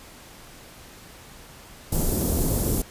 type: band-stop noise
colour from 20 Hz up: pink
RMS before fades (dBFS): -23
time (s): 1.92-2.82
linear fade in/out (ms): 5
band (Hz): 440 to 10000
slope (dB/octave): 12
effects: pink hiss -46 dBFS RMS until 2.9 s + resampled to 32000 Hz